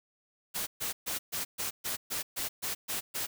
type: noise bursts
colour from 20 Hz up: white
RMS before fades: -34 dBFS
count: 11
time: 0.54-3.27 s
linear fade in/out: 20 ms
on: 130 ms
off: 130 ms
effects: none